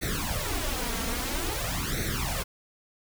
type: noise with flanger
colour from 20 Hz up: pink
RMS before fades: -30 dBFS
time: 0.01-2.44 s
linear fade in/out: 20 ms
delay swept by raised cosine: 0.49 to 4.39 ms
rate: 0.5 Hz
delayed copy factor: +0.85
effects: none